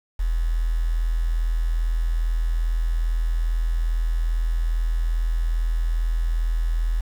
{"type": "tone with quantisation", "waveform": "sine", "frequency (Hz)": 41.2, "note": "E1", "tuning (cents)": 0, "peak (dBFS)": -19, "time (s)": [0.19, 7.01], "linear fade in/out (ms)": 10, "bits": 7, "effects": []}